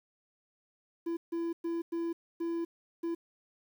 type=tone bursts at uneven times; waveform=triangle; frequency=335.8 Hz; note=E4; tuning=32 cents sharp; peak=-29 dBFS; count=6; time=1.06-1.17 / 1.32-1.53 / 1.64-1.82 / 1.92-2.13 / 2.4-2.65 / 3.03-3.15 s; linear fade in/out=10 ms; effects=10-bit